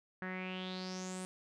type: tone with low-pass filter sweep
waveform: sawtooth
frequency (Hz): 185.2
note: F#3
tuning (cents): +2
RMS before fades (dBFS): -42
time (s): 0.22-1.25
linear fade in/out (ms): 0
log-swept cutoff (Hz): 1700 to 9200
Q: 6.2
effects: none